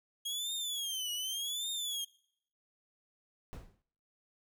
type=tone with vibrato; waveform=sawtooth; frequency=3269 Hz; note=G#7; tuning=28 cents flat; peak=-32 dBFS; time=0.25-2.05 s; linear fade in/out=10 ms; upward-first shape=triangle; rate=0.86 Hz; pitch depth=210 cents each way
type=noise with exponential decay; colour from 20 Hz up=brown; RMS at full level=-40 dBFS; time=3.53-3.82 s; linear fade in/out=0 ms; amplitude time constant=63 ms
effects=noise-tail reverb RT60 0.7 s tail -24 dB re dry